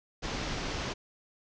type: low-pass noise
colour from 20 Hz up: pink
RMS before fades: -35 dBFS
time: 0.22-0.94 s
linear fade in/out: 20 ms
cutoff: 6400 Hz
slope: 48 dB/octave
effects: none